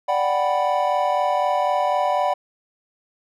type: chord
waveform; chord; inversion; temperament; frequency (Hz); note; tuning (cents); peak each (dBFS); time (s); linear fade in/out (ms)
triangle; G major seventh; second; equal; 587.3 / 740 / 784 / 987.8; D5 / F#5 / G5 / B5; 0 / 0 / 0 / 0; -21 / -20 / -25 / -22; 0.08-2.34; 10
effects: none